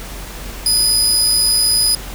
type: tone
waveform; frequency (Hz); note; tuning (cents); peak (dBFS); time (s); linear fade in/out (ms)
25% pulse; 4978; D#8; 0; -7; 0.66-1.95; 2
effects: added 46 Hz sine -30 dBFS peak until 2.14 s + pink hiss -32 dBFS RMS until 2.14 s